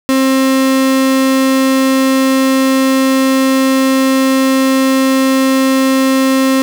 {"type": "tone", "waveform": "35% pulse", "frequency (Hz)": 265.5, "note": "C4", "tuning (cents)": 25, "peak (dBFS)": -7, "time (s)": [0.09, 6.62], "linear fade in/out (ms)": 0, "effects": []}